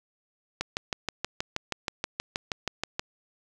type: click train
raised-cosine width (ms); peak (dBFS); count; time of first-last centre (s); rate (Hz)
0.2; -11; 16; 0.61-2.995; 6.29
effects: none